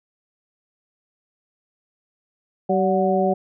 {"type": "harmonic tone with a mistuned harmonic", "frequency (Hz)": 191.1, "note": "G3", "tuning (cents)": -44, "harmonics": [1, 2, 3, 4], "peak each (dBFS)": [-22, -22, -22, -22], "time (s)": [2.69, 3.34], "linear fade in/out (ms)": 10, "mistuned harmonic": 4, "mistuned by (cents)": -64, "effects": []}